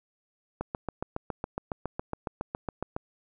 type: click train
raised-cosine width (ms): 1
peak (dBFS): -17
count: 18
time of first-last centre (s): 0.61-2.965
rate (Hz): 7.22
effects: none